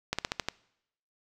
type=slowing click train; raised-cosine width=0.2 ms; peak=-11 dBFS; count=6; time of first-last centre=0.13-0.486 s; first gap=56 ms; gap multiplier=1.12; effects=noise-tail reverb RT60 0.8 s tail -23 dB re dry